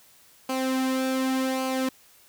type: tone with flanger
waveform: sawtooth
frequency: 261.6 Hz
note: C4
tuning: in tune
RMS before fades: -26 dBFS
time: 0.49-1.89 s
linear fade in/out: 5 ms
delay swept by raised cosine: 0.54 to 2.84 ms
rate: 0.87 Hz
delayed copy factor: -0.6
effects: white hiss -56 dBFS RMS until 2.28 s